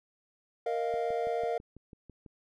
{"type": "chord", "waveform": "triangle", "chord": "Bb suspended fourth", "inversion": "none", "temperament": "equal", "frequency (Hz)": [466.2, 622.3, 698.5], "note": ["Bb4", "Eb5", "F5"], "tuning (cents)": [0, 0, 0], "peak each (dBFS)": [-30, -34, -31], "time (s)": [0.66, 1.58], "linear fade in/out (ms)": 5}
{"type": "click train", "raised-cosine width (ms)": 3, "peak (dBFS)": -36, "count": 9, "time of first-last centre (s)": [0.94, 2.262], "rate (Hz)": 6.05}
{"effects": []}